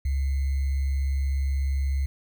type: tone with sample-and-hold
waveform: sine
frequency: 68.3 Hz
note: C#2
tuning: 25 cents flat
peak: -22 dBFS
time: 0.05-2.06 s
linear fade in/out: 5 ms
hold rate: 2100 Hz
effects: none